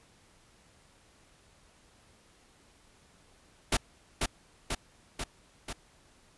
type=noise with echo; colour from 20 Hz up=pink; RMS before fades=-26 dBFS; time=3.72-3.77 s; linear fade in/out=5 ms; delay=490 ms; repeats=4; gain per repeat=-3 dB; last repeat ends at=5.73 s; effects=pink hiss -62 dBFS RMS until 6.37 s + resampled to 24000 Hz